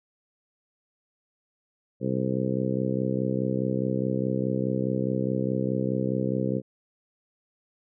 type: harmonic tone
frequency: 64.8 Hz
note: C2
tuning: 16 cents flat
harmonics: 2 / 3 / 4 / 5 / 6 / 7 / 8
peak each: -30 / -29 / -32 / -33 / -35 / -33 / -33 dBFS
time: 2-6.62 s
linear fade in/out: 50 ms
effects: none